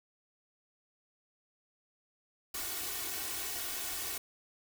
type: noise with comb filter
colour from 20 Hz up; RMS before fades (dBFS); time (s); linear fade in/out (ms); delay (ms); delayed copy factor
white; -38; 2.54-4.18; 5; 2.7; +1
effects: none